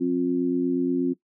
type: harmonic tone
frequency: 88.4 Hz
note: F2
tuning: 22 cents sharp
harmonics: 2 / 3 / 4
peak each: -33 / -22 / -26 dBFS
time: 0-1.14 s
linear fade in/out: 20 ms
effects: noise-tail reverb RT60 0.1 s tail -17 dB re dry